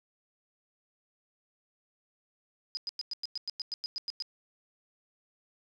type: tone bursts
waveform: sine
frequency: 4978 Hz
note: D#8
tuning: in tune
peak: -32 dBFS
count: 13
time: 2.75-4.223 s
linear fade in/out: 0 ms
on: 21 ms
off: 100 ms
effects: none